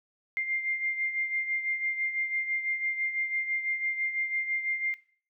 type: beating tone pair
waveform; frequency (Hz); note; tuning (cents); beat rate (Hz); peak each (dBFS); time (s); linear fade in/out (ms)
sine; 2103 / 2109; C7 / C7; +8 / +13; 6; -29 / -37; 0.37-4.94; 0
effects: noise-tail reverb RT60 0.5 s tail -17 dB re dry